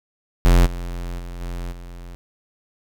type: tone with level steps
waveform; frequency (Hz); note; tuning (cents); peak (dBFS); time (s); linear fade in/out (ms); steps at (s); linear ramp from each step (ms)
square; 43.65; F1; 0; -11 / -27 / -31 / -27 / -35; 0.45-2.15; 0; 0.65 / 1.18 / 1.4 / 1.71; 20
effects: none